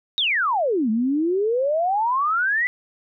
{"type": "exponential two-way sweep", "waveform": "sine", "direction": "down then up", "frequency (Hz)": [3849, 211.8, 2023], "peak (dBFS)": -18, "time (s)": [0.18, 2.67], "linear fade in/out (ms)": 0, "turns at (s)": 0.9, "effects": []}